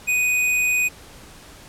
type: tone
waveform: square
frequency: 2489 Hz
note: D#7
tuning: in tune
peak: -18 dBFS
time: 0.07-0.89 s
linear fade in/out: 20 ms
effects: pink hiss -44 dBFS RMS until 1.68 s + low-pass 12000 Hz 12 dB/octave